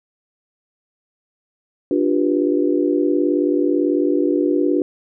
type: chord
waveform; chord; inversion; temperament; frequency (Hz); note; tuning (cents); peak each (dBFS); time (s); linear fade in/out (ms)
sine; G dominant seventh; second; just; 294 / 352.8 / 392 / 490; D4 / F4 / G4 / B4; +2 / +18 / 0 / -14; -18 / -19 / -23 / -24; 1.91-4.82; 2
effects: none